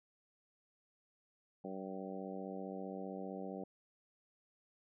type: harmonic tone with a mistuned harmonic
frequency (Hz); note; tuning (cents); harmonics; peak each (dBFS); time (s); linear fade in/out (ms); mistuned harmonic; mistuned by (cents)
95.3; G2; -48; 2 / 3 / 4 / 5 / 6 / 7 / 8; -46 / -49 / -50 / -49 / -50 / -54 / -52; 1.64-3.64; 5; 8; +19
effects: none